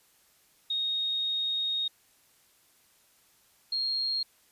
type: tone pair in turn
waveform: sine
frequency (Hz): 3729 / 4245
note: A#7 / C8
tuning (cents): 0 / +24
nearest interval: major second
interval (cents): 224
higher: second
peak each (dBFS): -27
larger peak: neither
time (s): 0.7-1.88 / 3.72-4.23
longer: first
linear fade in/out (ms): 5
effects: white hiss -64 dBFS RMS until 4.51 s + resampled to 32000 Hz